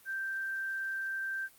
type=tone; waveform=sine; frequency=1568 Hz; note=G6; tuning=in tune; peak=-33 dBFS; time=0.05-1.49 s; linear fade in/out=50 ms; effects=white hiss -60 dBFS RMS until 1.58 s + Opus 32 kbps